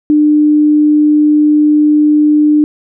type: tone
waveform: sine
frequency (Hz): 300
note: D4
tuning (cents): +37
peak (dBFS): -5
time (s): 0.1-2.64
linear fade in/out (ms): 0
effects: none